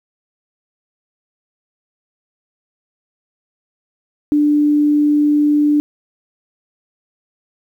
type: tone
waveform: sine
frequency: 295.5 Hz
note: D4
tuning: 11 cents sharp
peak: -10 dBFS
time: 4.32-5.8 s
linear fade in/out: 0 ms
effects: 8-bit